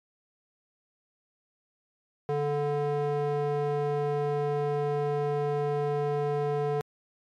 square tone with band-pass filter, 145.7 Hz, D3, 13 cents flat, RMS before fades -28 dBFS, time 2.29-6.81 s, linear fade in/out 0 ms, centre 520 Hz, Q 1.7, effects MP3 64 kbps

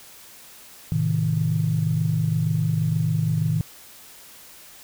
sine chord, A diminished, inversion none, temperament just, 110 / 132 / 158.4 Hz, A2 / C3 / Eb3, 0 / +16 / +31 cents, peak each -24 / -27 / -21 dBFS, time 0.92-3.61 s, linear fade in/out 0 ms, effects tanh soft clip ceiling -10 dBFS + white hiss -46 dBFS RMS until 4.83 s

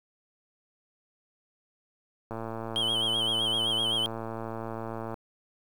click train, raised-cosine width 1 ms, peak -22 dBFS, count 321, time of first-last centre 2.31-5.142 s, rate 113 Hz
triangle tone with vibrato, 3136 Hz, G7, in tune, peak -24 dBFS, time 2.76-4.06 s, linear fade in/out 0 ms, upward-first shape sine, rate 7.8 Hz, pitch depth 84 cents each way
effects 9-bit

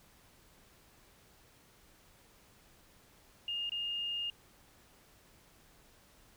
sine tone with dropouts, 2831 Hz, F7, 23 cents sharp, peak -34 dBFS, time 3.48-4.3 s, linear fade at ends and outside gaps 2 ms, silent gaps 3.695-3.719 s, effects pink hiss -63 dBFS RMS until 6.36 s

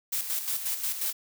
blue noise with tremolo, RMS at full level -29 dBFS, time 0.12-1.13 s, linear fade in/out 10 ms, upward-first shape square, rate 5.6 Hz, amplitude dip 55%, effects none

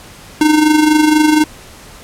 square tone with amplitude modulation, 306.1 Hz, D#4, 28 cents flat, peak -6 dBFS, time 0.41-1.44 s, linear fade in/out 2 ms, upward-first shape sine, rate 24.1 Hz, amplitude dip 55%, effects pink hiss -37 dBFS RMS until 2.03 s + low-pass 12000 Hz 12 dB/octave

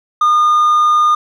sine tone with hard clipping, 1218 Hz, D#6, 37 cents flat, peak -9 dBFS, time 0.21-1.15 s, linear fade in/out 5 ms, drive 2 dB, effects none

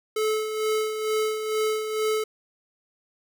square tone with tremolo, 433.1 Hz, A4, 27 cents flat, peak -22 dBFS, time 0.16-2.24 s, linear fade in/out 5 ms, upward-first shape sine, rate 2.2 Hz, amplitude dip 55%, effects none

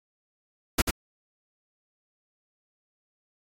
pink noise with echo, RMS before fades -21 dBFS, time 0.78-0.82 s, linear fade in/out 10 ms, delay 90 ms, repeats 1, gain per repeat -5 dB, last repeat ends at 0.91 s, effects AAC 64 kbps

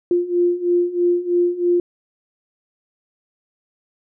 sine beating tone pair, 349.2 / 352.3 Hz, F4 / F4, 0 / +15 cents, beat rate 3.1 Hz, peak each -20 / -17 dBFS, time 0.11-1.8 s, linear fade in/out 2 ms, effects none

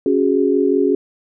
sine chord, C# suspended fourth, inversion none, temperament equal, 277.2 / 370 / 415.3 Hz, C#4 / F#4 / G#4, 0 / 0 / 0 cents, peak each -17 dBFS, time 0.06-0.95 s, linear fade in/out 2 ms, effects none

